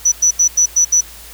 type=tone bursts at uneven times; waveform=sine; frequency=5930 Hz; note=F#8; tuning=3 cents sharp; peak=-8 dBFS; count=6; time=0.05-0.12 / 0.22-0.31 / 0.39-0.48 / 0.57-0.66 / 0.76-0.85 / 0.92-1.01 s; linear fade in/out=10 ms; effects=added 56 Hz sine -40 dBFS peak until 1.33 s + white hiss -37 dBFS RMS until 1.33 s